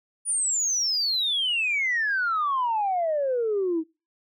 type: exponential sweep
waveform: sine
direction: down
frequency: 9700 to 311.1 Hz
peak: -21 dBFS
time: 0.25-3.84 s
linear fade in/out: 50 ms
effects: noise-tail reverb RT60 0.3 s tail -25 dB re dry + tanh soft clip ceiling -18 dBFS